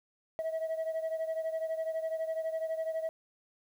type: beating tone pair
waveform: sine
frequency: 642 / 654 Hz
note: E5 / E5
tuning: -46 / -14 cents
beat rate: 12 Hz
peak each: -31 / -35 dBFS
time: 0.39-3.09 s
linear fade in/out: 0 ms
effects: tanh soft clip ceiling -29 dBFS + 10-bit